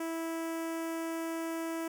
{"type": "tone with notch filter", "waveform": "sawtooth", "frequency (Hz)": 328.2, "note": "E4", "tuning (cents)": -8, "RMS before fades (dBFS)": -36, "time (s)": [0, 1.88], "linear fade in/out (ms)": 5, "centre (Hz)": 4000, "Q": 1.1, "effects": []}